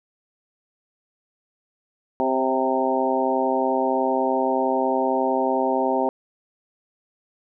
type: harmonic tone with a mistuned harmonic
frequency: 130.81 Hz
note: C3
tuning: in tune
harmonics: 2 / 3 / 4 / 5 / 6 / 7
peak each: -26 / -26 / -26 / -26 / -26 / -26 dBFS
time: 2.2-6.09 s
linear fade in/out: 0 ms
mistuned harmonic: 4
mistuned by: +25 cents
effects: none